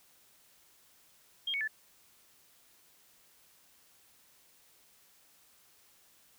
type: tone with pitch steps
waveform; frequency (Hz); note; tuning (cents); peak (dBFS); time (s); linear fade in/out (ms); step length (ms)
sine; 3224 / 2224 / 1744; G7 / C#7 / A6; +48 / +5 / -16; -31; 1.47-1.677; 5; 69
effects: white hiss -64 dBFS RMS until 6.38 s